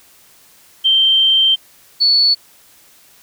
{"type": "tone pair in turn", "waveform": "sine", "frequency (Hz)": [3136, 4435], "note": ["G7", "C#8"], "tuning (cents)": [0, 0], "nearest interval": "tritone", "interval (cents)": 600, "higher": "second", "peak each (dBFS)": -9, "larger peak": "neither", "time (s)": [[0.84, 1.56], [2, 2.35]], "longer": "first", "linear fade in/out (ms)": 20, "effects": ["white hiss -48 dBFS RMS until 3.22 s"]}